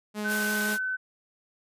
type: tone with vibrato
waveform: sawtooth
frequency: 209.7 Hz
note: G#3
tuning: 17 cents sharp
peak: -26 dBFS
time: 0.14-0.78 s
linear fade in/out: 50 ms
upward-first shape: sine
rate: 5.8 Hz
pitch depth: 8 cents each way
type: tone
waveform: sine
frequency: 1516 Hz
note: F#6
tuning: 42 cents sharp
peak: -27 dBFS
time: 0.24-0.97 s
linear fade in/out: 20 ms
type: high-pass noise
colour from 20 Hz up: white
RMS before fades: -34 dBFS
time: 0.27-0.79 s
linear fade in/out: 50 ms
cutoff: 340 Hz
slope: 96 dB/octave
effects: resampled to 32000 Hz